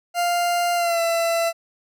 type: tone with pitch glide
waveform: 40% pulse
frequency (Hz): 698.5 to 670.4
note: F5 to E5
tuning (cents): 0 to +29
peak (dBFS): -18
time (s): 0.14-1.53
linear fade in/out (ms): 50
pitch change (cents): -71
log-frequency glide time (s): 0.75-1
effects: none